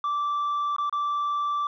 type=tone with dropouts; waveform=sine; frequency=1167 Hz; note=D6; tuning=11 cents flat; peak=-21 dBFS; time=0.04-1.67 s; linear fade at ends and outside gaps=2 ms; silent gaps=0.764-0.783 / 0.896-0.926 s; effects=tanh soft clip ceiling -23 dBFS